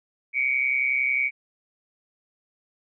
sine tone with amplitude modulation, 2268 Hz, C#7, 39 cents sharp, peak -17 dBFS, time 0.33-1.31 s, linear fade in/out 50 ms, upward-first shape sine, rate 131 Hz, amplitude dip 80%, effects none

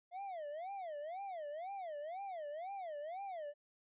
triangle tone with vibrato, 681 Hz, F5, 44 cents flat, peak -40 dBFS, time 0.11-3.54 s, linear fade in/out 50 ms, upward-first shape sine, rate 2 Hz, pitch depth 280 cents each way, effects resampled to 8000 Hz

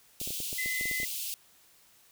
white high-pass noise, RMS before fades -36 dBFS, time 0.2-1.34 s, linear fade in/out 0 ms, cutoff 2600 Hz, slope 48 dB/octave
clicks, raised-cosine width 2 ms, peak -29 dBFS, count 11, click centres 0.215 / 0.275 / 0.306 / 0.403 / 0.529 / 0.66 / 0.811 / 0.856 / 0.913 / 1.001 / 1.032 s
sine tone, 2030 Hz, B6, 47 cents sharp, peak -31 dBFS, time 0.58-1.05 s, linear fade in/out 5 ms
effects white hiss -61 dBFS RMS until 2.11 s

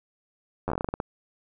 slowing click train, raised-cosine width 1 ms, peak -14 dBFS, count 12, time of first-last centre 0.68-1.002 s, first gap 10 ms, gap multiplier 1.2, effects none

